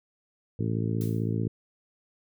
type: harmonic tone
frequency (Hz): 55.7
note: A1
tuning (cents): +22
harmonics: 2 / 3 / 4 / 5 / 6 / 7 / 8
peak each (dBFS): -28 / -32 / -34 / -36 / -38 / -39 / -40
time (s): 0.59-1.48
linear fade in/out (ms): 5
type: noise with exponential decay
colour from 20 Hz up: blue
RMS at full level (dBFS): -41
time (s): 1.01-1.35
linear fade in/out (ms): 0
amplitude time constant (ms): 72
effects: none